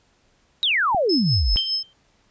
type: exponential sweep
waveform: sine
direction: down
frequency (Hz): 3933 to 38.38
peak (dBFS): -17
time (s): 0.63-1.56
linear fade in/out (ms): 0
type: click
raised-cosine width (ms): 3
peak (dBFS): -18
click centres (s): 0.947
type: tone with tremolo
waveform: sine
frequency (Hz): 5200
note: E8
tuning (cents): -24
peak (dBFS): -19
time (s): 1.09-1.83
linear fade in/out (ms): 5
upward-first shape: triangle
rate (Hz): 5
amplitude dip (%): 80
type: tone with exponential decay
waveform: sine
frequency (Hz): 3136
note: G7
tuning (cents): 0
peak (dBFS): -17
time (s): 1.57-1.93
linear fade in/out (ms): 0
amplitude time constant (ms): 77
effects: pink hiss -62 dBFS RMS until 2.3 s + resampled to 16000 Hz